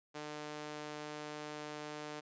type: tone with high-pass filter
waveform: sawtooth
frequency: 150.2 Hz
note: D3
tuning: 39 cents sharp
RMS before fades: -45 dBFS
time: 0.14-2.21 s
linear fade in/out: 20 ms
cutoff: 380 Hz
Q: 0.82
effects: resampled to 16000 Hz